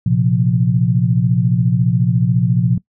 sine chord, Bb suspended second, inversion none, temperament equal, 116.54 / 130.81 / 174.61 Hz, Bb2 / C3 / F3, 0 / 0 / 0 cents, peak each -16 dBFS, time 0.06-2.78 s, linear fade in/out 5 ms, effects noise-tail reverb RT60 0.1 s tail -22 dB re dry

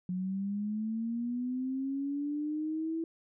sine linear sweep, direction up, 180 to 329.6 Hz, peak -31 dBFS, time 0.09-3.04 s, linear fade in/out 2 ms, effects none

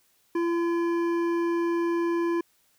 sine tone with hard clipping, 340 Hz, F4, 46 cents flat, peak -25 dBFS, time 0.35-2.41 s, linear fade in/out 5 ms, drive 11 dB, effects white hiss -66 dBFS RMS until 2.78 s

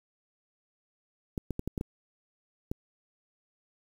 clicks, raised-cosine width 3 ms, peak -19 dBFS, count 7, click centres 1.378 / 1.507 / 1.594 / 1.676 / 1.778 / 1.811 / 2.715 s, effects 8-bit

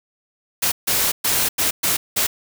white noise bursts at uneven times, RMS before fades -19 dBFS, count 6, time 0.62-0.72 / 0.87-1.12 / 1.24-1.49 / 1.58-1.71 / 1.83-1.97 / 2.16-2.27 s, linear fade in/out 10 ms, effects none

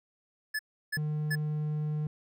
square tone bursts, 1726 Hz, A6, 34 cents flat, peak -30 dBFS, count 3, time 0.54-1.356 s, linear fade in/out 10 ms, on 52 ms, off 330 ms
triangle tone, 151.6 Hz, D#3, 45 cents flat, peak -27 dBFS, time 0.97-2.07 s, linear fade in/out 2 ms
effects none

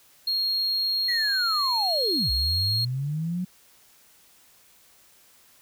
triangle tone, 4264 Hz, C8, 32 cents sharp, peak -21 dBFS, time 0.27-2.85 s, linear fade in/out 5 ms
sine linear two-way sweep, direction down then up, 1975.5 to 62.3 to 185.5 Hz, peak -25 dBFS, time 1.08-3.45 s, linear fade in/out 10 ms, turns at 2.31 s
effects tanh soft clip ceiling -15 dBFS + white hiss -57 dBFS RMS until 5.61 s

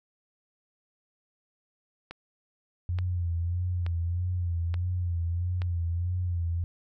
click train, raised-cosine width 0.3 ms, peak -23 dBFS, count 5, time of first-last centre 2.11-5.619 s, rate 1.14 Hz
sine tone with vibrato, 87.31 Hz, F2, in tune, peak -26 dBFS, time 2.89-6.64 s, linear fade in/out 0 ms, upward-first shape sine, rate 1.6 Hz, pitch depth 60 cents each way
effects none

